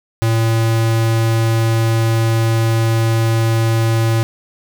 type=tone; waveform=square; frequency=113.4 Hz; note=A#2; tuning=47 cents flat; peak=-13 dBFS; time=0.22-4.23 s; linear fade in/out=0 ms; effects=none